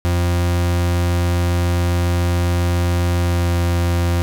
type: tone with pitch glide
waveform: 40% pulse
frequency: 87.31 to 86.61 Hz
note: F2 to F2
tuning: 0 to -14 cents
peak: -14 dBFS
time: 0.05-4.22 s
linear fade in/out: 0 ms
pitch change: -14 cents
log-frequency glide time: 3.21-3.57 s
effects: none